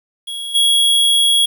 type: tone with level steps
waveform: square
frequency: 3322 Hz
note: G#7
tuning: in tune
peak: -24 / -11 dBFS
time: 0.27-1.46 s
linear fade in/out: 10 ms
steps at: 0.54 s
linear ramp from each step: 20 ms
effects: 8-bit